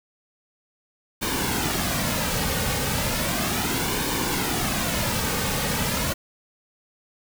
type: noise with flanger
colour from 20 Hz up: pink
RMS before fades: -25 dBFS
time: 1.21-6.14 s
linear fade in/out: 20 ms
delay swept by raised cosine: 1.5 to 3 ms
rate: 0.35 Hz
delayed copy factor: -0.55
effects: none